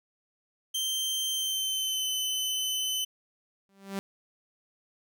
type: tone with pitch glide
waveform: sawtooth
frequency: 3136 to 3038 Hz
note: G7 to F#7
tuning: 0 to +45 cents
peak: -25 dBFS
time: 0.74-3.05 s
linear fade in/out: 10 ms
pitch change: -55 cents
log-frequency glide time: 1.3-2.09 s
type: tone with exponential growth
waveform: sawtooth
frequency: 196 Hz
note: G3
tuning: in tune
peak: -25 dBFS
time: 3.69-3.99 s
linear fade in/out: 0 ms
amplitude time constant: 65 ms
effects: none